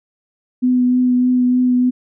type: tone with vibrato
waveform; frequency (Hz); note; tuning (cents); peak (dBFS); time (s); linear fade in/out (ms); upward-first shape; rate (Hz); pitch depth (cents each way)
sine; 250; B3; +21; -11; 0.62-1.91; 20; triangle; 3.3; 16
effects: none